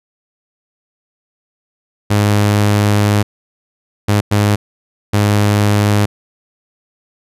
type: tone bursts at uneven times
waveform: sawtooth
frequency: 103.5 Hz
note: G#2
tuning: 5 cents flat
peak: -6 dBFS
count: 4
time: 2.1-3.23 / 4.08-4.21 / 4.31-4.56 / 5.13-6.06 s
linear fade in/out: 10 ms
effects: resampled to 32000 Hz